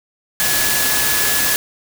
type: tone in noise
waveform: sine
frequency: 1700 Hz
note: G#6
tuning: 40 cents sharp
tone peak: -23 dBFS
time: 0.4-1.56 s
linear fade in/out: 0 ms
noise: white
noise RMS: -17 dBFS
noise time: 0.4-1.56 s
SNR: -9 dB
effects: none